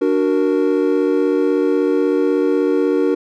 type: chord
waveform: triangle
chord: D augmented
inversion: none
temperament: equal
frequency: 293.7 / 370 / 466.2 Hz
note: D4 / F#4 / A#4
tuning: 0 / 0 / 0 cents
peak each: -16 dBFS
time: 0.01-3.15 s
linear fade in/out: 10 ms
effects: none